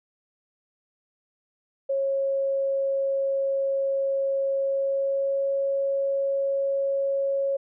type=tone with pitch glide; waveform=sine; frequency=546 to 550.4 Hz; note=C#5 to C#5; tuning=-26 to -12 cents; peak=-22 dBFS; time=1.89-7.57 s; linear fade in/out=10 ms; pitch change=+14 cents; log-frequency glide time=4.58-5.49 s; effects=none